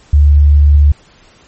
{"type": "tone", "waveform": "sine", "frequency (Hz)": 72.8, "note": "D2", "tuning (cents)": -15, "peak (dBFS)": -3, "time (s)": [0.13, 0.92], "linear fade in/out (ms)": 5, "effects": ["pink hiss -45 dBFS RMS until 1.47 s", "MP3 32 kbps"]}